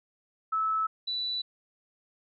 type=tone pair in turn; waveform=sine; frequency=1304 / 3963 Hz; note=E6 / B7; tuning=-19 / +5 cents; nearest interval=octave + perfect fifth; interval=1924 cents; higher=second; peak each=-25 / -29 dBFS; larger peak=first; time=0.52-0.87 / 1.07-1.42 s; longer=neither; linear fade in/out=10 ms; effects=none